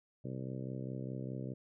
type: harmonic tone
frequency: 64.9 Hz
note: C2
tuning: 13 cents flat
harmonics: 2 / 3 / 4 / 5 / 6 / 7 / 8 / 9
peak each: -41 / -45 / -47 / -49 / -51 / -52 / -53 / -54 dBFS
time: 0.24-1.54 s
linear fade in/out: 10 ms
effects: none